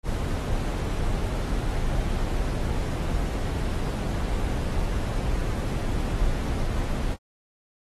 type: noise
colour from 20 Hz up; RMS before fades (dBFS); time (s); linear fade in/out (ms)
brown; -26; 0.03-7.17; 50
effects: AAC 32 kbps